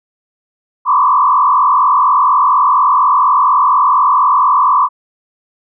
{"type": "tone with frequency modulation", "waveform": "sine", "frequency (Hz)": 1083, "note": "C#6", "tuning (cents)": -41, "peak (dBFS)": -7, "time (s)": [0.85, 4.89], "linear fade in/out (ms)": 50, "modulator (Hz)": 44.2, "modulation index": 2.4, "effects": []}